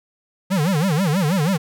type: tone with vibrato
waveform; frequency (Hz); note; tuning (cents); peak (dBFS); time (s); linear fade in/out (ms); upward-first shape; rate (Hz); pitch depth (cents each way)
square; 170; F3; -46; -17; 0.5-1.58; 20; sine; 6.2; 280
effects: none